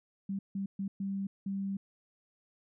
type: tone bursts at uneven times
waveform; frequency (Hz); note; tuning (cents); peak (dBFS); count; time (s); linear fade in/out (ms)
sine; 196; G3; 0; -32; 5; 0.29-0.39 / 0.55-0.66 / 0.79-0.88 / 1-1.27 / 1.46-1.77; 5
effects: none